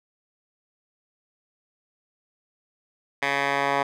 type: tone with band-pass filter sweep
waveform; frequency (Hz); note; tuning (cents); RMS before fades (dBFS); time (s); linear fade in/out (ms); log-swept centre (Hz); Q
10% pulse; 140; C#3; +18; -24; 3.22-3.83; 5; 1900 to 1200; 1.6
effects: none